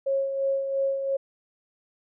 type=tone with tremolo; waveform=sine; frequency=545 Hz; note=C#5; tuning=29 cents flat; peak=-21 dBFS; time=0.06-1.17 s; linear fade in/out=10 ms; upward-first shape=sine; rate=2.9 Hz; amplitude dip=50%; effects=none